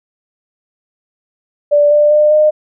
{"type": "tone with pitch steps", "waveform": "sine", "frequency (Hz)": [585, 593.2, 601.4, 609.8], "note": ["D5", "D5", "D5", "D#5"], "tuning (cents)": [-7, 17, 41, -35], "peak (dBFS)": -6, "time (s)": [1.71, 2.51], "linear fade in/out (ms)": 20, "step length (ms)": 200, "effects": []}